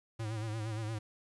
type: tone with vibrato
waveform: square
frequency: 109.7 Hz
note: A2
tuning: 5 cents flat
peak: -36 dBFS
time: 0.19-0.99 s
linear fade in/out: 10 ms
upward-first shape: sine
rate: 8.6 Hz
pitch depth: 69 cents each way
effects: resampled to 24000 Hz + 11-bit